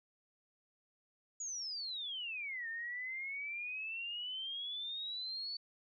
sine exponential two-way sweep, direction down then up, 6910 to 1800 to 4496 Hz, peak -39 dBFS, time 1.4-5.57 s, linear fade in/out 5 ms, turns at 2.68 s, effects none

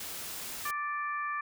white noise, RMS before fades -40 dBFS, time 0-0.71 s, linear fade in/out 5 ms
harmonic tone, 587.3 Hz, D5, in tune, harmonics 2 / 3 / 4, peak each -33 / -37 / -43 dBFS, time 0.65-1.41 s, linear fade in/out 5 ms
effects none

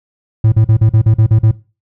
triangle tone bursts, 110 Hz, A2, in tune, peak -4 dBFS, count 9, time 0.44-1.513 s, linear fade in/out 5 ms, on 81 ms, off 43 ms, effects noise-tail reverb RT60 0.3 s tail -18 dB re dry

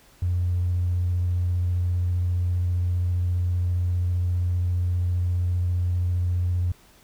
triangle tone with vibrato, 88.7 Hz, F2, 27 cents sharp, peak -17 dBFS, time 0.22-6.72 s, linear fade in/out 5 ms, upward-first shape square, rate 15 Hz, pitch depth 10 cents each way, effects tanh soft clip ceiling -18 dBFS + pink hiss -55 dBFS RMS until 7.03 s

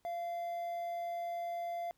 triangle tone with quantisation, 690 Hz, F5, 21 cents flat, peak -34 dBFS, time 0.05-1.91 s, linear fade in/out 0 ms, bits 10, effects pink hiss -75 dBFS RMS until 1.97 s

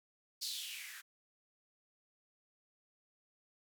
violet noise with band-pass filter sweep, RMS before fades -44 dBFS, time 0.41-1.02 s, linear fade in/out 20 ms, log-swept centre 4700 to 1500 Hz, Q 4.5, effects none

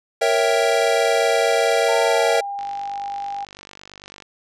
square chord, A# diminished seventh, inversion none, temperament equal, 466.2 / 554.4 / 659.3 / 784 Hz, A#4 / C#5 / E5 / G5, 0 / 0 / 0 / 0 cents, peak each -21 / -23 / -21 / -24 dBFS, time 0.21-2.41 s, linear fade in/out 10 ms
sine tone with pitch glide, 896 to 802.9 Hz, A5 to G5, +31 to +41 cents, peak -25 dBFS, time 1.88-3.45 s, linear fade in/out 10 ms, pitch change -190 cents, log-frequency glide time 2.04-2.44 s
click train, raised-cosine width 0.2 ms, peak -22 dBFS, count 81, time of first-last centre 2.59-4.223 s, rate 49 Hz
effects low-pass 9000 Hz 12 dB/octave

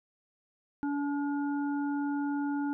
harmonic tone, 286.2 Hz, D4, 45 cents flat, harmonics 1 / 3 / 5, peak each -29 / -39 / -43 dBFS, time 0.83-2.73 s, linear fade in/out 0 ms, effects none

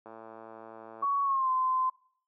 click train, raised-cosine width 1 ms, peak -31 dBFS, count 111, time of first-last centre 0.06-1.042 s, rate 112 Hz
sine tone with pitch glide, 1120 to 1033 Hz, C#6 to C6, +18 to -22 cents, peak -25 dBFS, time 1.02-1.9 s, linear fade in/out 10 ms, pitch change -140 cents, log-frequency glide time 1.23-1.5 s
effects noise-tail reverb RT60 0.6 s tail -21 dB re dry + high-pass 300 Hz 12 dB/octave

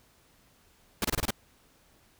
pink noise bursts, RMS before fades -28 dBFS, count 6, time 1.02-1.306 s, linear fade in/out 2 ms, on 26 ms, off 26 ms, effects pink hiss -63 dBFS RMS until 2.19 s

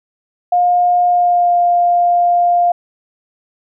sine tone with pitch glide, 711 to 701.2 Hz, F5 to F5, +31 to +7 cents, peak -9 dBFS, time 0.52-2.72 s, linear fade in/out 5 ms, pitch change -24 cents, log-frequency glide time 1.06-1.57 s, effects none

